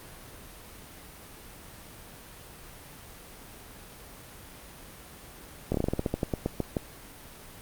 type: slowing click train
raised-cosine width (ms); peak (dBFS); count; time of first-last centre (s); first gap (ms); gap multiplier
2; -13; 15; 5.72-6.768; 24; 1.16
effects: pink hiss -47 dBFS RMS until 7.61 s + Opus 32 kbps